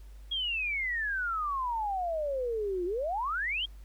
sine exponential two-way sweep, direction down then up, 3322 to 344 to 3322 Hz, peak -29 dBFS, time 0.31-3.66 s, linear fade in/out 10 ms, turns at 2.85 s, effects added 50 Hz sine -45 dBFS peak until 3.84 s + pink hiss -64 dBFS RMS until 3.84 s

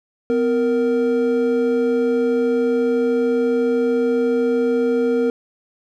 triangle tone pair together, 252.3 / 466.2 Hz, B3 / A#4, +37 / 0 cents, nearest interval major seventh, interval 1063 cents, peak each -18 / -15 dBFS, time 0.3-5.3 s, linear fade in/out 0 ms, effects none

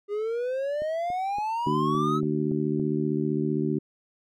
triangle exponential sweep, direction up, 403.2 to 1313 Hz, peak -24 dBFS, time 0.08-2.21 s, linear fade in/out 50 ms
click train, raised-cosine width 2 ms, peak -28 dBFS, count 8, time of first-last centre 0.82-2.797 s, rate 3.54 Hz
harmonic tone, 75.4 Hz, D2, 46 cents sharp, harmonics 2 / 3 / 4 / 5, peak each -29 / -29 / -29 / -29 dBFS, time 1.66-3.79 s, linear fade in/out 10 ms
effects none

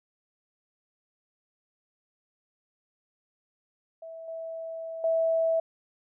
sine tone with level steps, 654 Hz, E5, 14 cents flat, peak -39 / -34 / -22 dBFS, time 4.02-5.6 s, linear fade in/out 5 ms, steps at 4.28 / 5.04 s, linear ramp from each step 2 ms, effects none

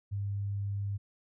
sine tone, 100.4 Hz, G2, 42 cents sharp, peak -31 dBFS, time 0.11-0.98 s, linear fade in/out 20 ms, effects none

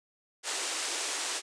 white band-pass noise, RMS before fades -34 dBFS, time 0.43-1.42 s, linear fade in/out 50 ms, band 300 to 9000 Hz, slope 48 dB/octave, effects none

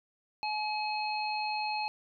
harmonic tone, 850 Hz, G#5, 40 cents sharp, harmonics 1 / 3 / 5, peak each -32 / -37 / -39 dBFS, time 0.43-1.88 s, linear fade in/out 0 ms, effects none

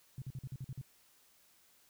sine tone bursts, 130.81 Hz, C3, in tune, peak -39 dBFS, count 8, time 0.18-0.814 s, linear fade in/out 2 ms, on 39 ms, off 46 ms, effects white hiss -67 dBFS RMS until 1.89 s

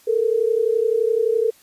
sine tone pair together, 436.7 / 468.4 Hz, A4 / A#4, -13 / +8 cents, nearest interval minor second, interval 121 cents, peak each -19 / -19 dBFS, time 0.07-1.51 s, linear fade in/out 10 ms, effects white hiss -53 dBFS RMS until 1.62 s + resampled to 32000 Hz

